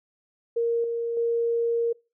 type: tone with level steps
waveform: sine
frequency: 466.2 Hz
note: A#4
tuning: in tune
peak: -21 / -25 / -21 dBFS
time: 0.56-1.93 s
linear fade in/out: 10 ms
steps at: 0.84 / 1.17 s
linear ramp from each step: 2 ms
effects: noise-tail reverb RT60 0.3 s tail -25 dB re dry